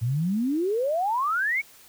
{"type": "exponential sweep", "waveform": "sine", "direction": "up", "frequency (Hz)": [110, 2300], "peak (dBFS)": -22, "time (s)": [0.01, 1.62], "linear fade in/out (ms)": 20, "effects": ["white hiss -52 dBFS RMS until 1.88 s"]}